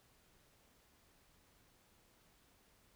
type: silence
effects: pink hiss -70 dBFS RMS until 2.95 s